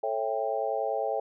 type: chord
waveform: sine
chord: A dominant seventh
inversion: none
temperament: just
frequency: 440 / 550 / 660 / 792 Hz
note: A4 / C#5 / E5 / G5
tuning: 0 / -14 / +2 / +18 cents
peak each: -33 / -32 / -32 / -32 dBFS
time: 0.03-1.2 s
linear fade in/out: 5 ms
effects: none